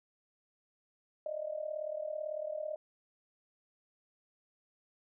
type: tone with amplitude modulation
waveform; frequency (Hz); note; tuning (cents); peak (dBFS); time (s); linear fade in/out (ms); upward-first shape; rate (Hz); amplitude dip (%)
sine; 614; D#5; -23; -32; 1.26-2.76; 2; sine; 38; 80
effects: none